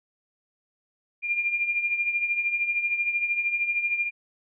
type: tone with tremolo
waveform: sine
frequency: 2402 Hz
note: D7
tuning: 38 cents sharp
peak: -20 dBFS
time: 1.22-4.11 s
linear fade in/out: 50 ms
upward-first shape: triangle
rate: 13 Hz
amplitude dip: 70%
effects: none